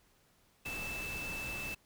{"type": "tone in noise", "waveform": "sine", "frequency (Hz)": 2637, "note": "E7", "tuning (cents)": 0, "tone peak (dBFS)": -39, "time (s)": [0.65, 1.75], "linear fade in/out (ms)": 10, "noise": "pink", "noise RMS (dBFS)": -44, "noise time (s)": [0.65, 1.75], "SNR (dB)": 2, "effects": ["pink hiss -69 dBFS RMS until 1.85 s"]}